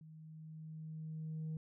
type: tone with level ramp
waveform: sine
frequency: 157.5 Hz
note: D#3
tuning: 21 cents sharp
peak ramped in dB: -53 to -36 dBFS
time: 0.01-1.57 s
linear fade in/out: 2 ms
effects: tanh soft clip ceiling -37 dBFS